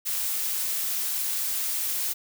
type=noise; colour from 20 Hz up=blue; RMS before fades=-28 dBFS; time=0.05-2.14 s; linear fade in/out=20 ms; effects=none